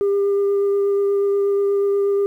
sine tone with vibrato, 400.2 Hz, G4, 36 cents sharp, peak -13 dBFS, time 0.01-2.26 s, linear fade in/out 0 ms, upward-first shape triangle, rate 8.3 Hz, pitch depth 12 cents each way, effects tanh soft clip ceiling -14 dBFS + 9-bit

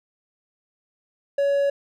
triangle tone, 562 Hz, C#5, 24 cents sharp, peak -16 dBFS, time 1.38-1.7 s, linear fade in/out 5 ms, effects none

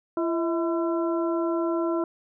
harmonic tone with a mistuned harmonic, 337.5 Hz, E4, 41 cents sharp, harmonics 1 / 2 / 3 / 4, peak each -24 / -30 / -34 / -36 dBFS, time 0.17-2.04 s, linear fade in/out 2 ms, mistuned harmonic 2, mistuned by -74 cents, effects none

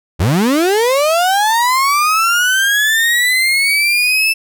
35% pulse linear sweep, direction up, 69.7 to 2648 Hz, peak -9 dBFS, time 0.19-4.34 s, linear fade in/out 20 ms, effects none

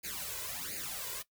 white noise with flanger, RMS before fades -40 dBFS, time 0.03-1.23 s, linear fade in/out 20 ms, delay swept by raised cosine 0.44 to 2.04 ms, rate 1.4 Hz, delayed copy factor +0.95, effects noise-tail reverb RT60 0.1 s tail -18 dB re dry

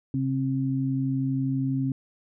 sine tone pair together, 134.5 / 266.8 Hz, C3 / C4, +48 / +34 cents, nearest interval octave, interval 1186 cents, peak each -26 dBFS, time 0.14-1.92 s, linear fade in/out 2 ms, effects none

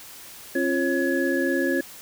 sine tone cluster, 269.6 / 346.3 / 545 / 1686 Hz, C#4 / F4 / C#5 / G#6, -48 / -15 / -29 / +26 cents, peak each -25 / -25 / -28 / -27 dBFS, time 0.55-1.81 s, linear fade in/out 5 ms, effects white hiss -43 dBFS RMS until 2.01 s

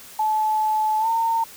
sine tone with pitch glide, 864 to 911.2 Hz, A5 to A#5, -32 to -40 cents, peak -18 dBFS, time 0.19-1.44 s, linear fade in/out 5 ms, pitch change +92 cents, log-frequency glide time 0.99-1.09 s, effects white hiss -43 dBFS RMS until 1.56 s

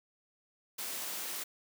white high-pass noise, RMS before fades -39 dBFS, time 0.78-1.44 s, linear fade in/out 10 ms, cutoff 230 Hz, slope 12 dB/octave, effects none

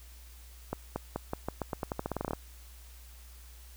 accelerating click train, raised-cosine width 1 ms, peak -18 dBFS, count 18, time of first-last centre 0.73-2.333 s, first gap 230 ms, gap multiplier 0.87, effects added 60 Hz sine -49 dBFS peak until 3.76 s + white hiss -57 dBFS RMS until 3.76 s

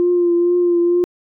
sine tone with vibrato, 349.2 Hz, F4, in tune, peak -11 dBFS, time 0-1.04 s, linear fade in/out 0 ms, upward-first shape triangle, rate 2.2 Hz, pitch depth 30 cents each way, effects tanh soft clip ceiling -7 dBFS

